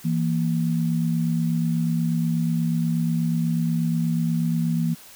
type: tone pair together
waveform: sine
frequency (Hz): 164.83 / 233.1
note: E3 / A#3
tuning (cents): 0 / 0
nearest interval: tritone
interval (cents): 600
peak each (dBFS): -21 / -25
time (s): 0.04-4.95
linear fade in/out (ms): 20
effects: white hiss -46 dBFS RMS until 5.15 s